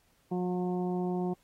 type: harmonic tone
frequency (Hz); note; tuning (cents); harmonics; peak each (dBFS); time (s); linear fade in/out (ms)
180; F#3; -47; 1 / 2 / 3 / 4 / 5 / 6; -31 / -33 / -49 / -39 / -45 / -54; 0.31-1.34; 10
effects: pink hiss -69 dBFS RMS until 1.43 s + AAC 48 kbps